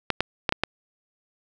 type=clicks; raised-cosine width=0.3 ms; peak=-5 dBFS; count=5; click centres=0.103 / 0.206 / 0.492 / 0.524 / 0.636 s; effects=none